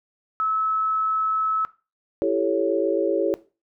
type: tone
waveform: sine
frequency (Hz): 1298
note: E6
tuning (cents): -27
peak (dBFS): -20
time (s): 0.4-1.65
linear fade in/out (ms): 0
type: chord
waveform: sine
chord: A dominant seventh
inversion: second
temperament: equal with one note detuned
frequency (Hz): 333.7 / 392 / 440 / 554.4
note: E4 / G4 / A4 / C#5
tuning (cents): +21 / 0 / 0 / 0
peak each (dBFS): -24 / -25 / -25 / -24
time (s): 2.22-3.34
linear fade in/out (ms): 0
effects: noise-tail reverb RT60 0.3 s tail -17 dB re dry